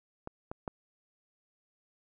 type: clicks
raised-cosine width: 1 ms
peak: -25 / -24 / -21 dBFS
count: 3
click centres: 0.274 / 0.515 / 0.678 s
effects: none

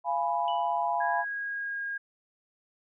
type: chord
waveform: sine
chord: F diminished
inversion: none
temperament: equal with one note detuned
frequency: 690 / 830.6 / 987.8 Hz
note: F5 / Ab5 / Cb6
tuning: -21 / 0 / 0 cents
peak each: -30 dBFS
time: 0.04-1.25 s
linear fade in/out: 50 ms
type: tone with exponential decay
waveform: sine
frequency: 2963 Hz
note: F#7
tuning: 2 cents sharp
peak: -36 dBFS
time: 0.48-0.87 s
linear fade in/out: 1 ms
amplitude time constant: 83 ms
type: tone with pitch glide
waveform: sine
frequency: 1647 to 1627.1 Hz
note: G#6 to G#6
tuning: -15 to -36 cents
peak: -31 dBFS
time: 1-1.98 s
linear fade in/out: 10 ms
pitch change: -21 cents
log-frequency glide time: 1.25-1.82 s
effects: none

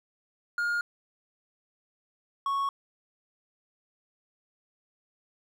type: tone pair in turn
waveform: triangle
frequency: 1420 / 1106.8 Hz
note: F6 / C#6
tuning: +28 / -3 cents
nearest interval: major third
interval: 431 cents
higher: first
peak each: -24 dBFS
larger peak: neither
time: 0.58-0.81 / 2.46-2.69 s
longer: neither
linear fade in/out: 2 ms
effects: none

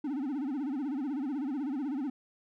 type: tone with vibrato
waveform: triangle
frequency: 277.2 Hz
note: C#4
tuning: in tune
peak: -29 dBFS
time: 0.04-2.1 s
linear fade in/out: 5 ms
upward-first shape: sine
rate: 16 Hz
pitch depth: 180 cents each way
effects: none

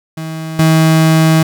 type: tone with level steps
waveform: 35% pulse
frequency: 160 Hz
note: D#3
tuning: 49 cents sharp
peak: -19 / -5 dBFS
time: 0.17-1.43 s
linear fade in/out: 5 ms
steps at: 0.59 s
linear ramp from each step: 2 ms
effects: none

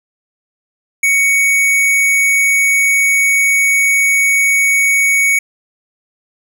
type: tone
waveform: square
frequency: 2233 Hz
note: C#7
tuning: 12 cents sharp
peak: -10 dBFS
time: 1.03-5.39 s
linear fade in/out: 5 ms
effects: 8-bit

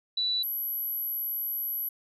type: tone pair in turn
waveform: sine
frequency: 3956 / 11759 Hz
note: B7 / F#9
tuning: +2 / -12 cents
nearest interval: octave + perfect fifth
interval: 1886 cents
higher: second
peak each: -25 / -29 dBFS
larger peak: first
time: 0.17-0.43 / 0.43-1.89 s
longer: second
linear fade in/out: 5 ms
effects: none

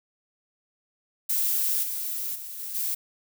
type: noise with level steps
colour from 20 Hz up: violet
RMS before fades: -25 / -31 / -38 / -35 / -28 dBFS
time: 1.29-2.95 s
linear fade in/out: 10 ms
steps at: 1.82 / 2.34 / 2.58 / 2.74 s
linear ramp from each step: 20 ms
effects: none

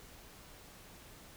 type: silence
effects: pink hiss -55 dBFS RMS until 1.36 s

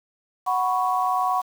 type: chord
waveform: sine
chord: F# suspended fourth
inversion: none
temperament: equal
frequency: 740 / 987.8 / 1108.7 Hz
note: F#5 / B5 / C#6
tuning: 0 / 0 / 0 cents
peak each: -23 / -26 / -24 dBFS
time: 0.46-1.42 s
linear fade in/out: 20 ms
effects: 7-bit

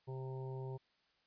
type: harmonic tone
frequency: 131.3 Hz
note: C3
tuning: 6 cents sharp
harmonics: 1 / 3 / 4 / 5 / 6 / 7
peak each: -42 / -47 / -56 / -60 / -60 / -55 dBFS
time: 0.07-0.78 s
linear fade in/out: 20 ms
effects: white hiss -75 dBFS RMS until 1.26 s + resampled to 11025 Hz

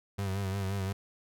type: tone with vibrato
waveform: 35% pulse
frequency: 97.3 Hz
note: G2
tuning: 12 cents flat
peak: -29 dBFS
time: 0.18-0.93 s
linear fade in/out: 10 ms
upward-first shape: sine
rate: 5.7 Hz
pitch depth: 51 cents each way
effects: none

